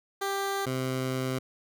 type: tone pair in turn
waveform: 15% pulse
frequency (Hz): 394.2 / 130.11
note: G4 / C3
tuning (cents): +10 / -9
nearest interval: octave + perfect fifth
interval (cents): 1919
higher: first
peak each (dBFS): -22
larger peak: neither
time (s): 0.21-0.66 / 0.66-1.39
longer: second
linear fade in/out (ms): 10
effects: none